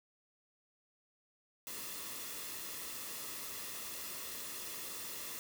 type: noise with comb filter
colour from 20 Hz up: white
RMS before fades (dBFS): -44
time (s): 1.67-5.39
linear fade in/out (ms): 0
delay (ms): 1.3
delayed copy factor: -0.5
effects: none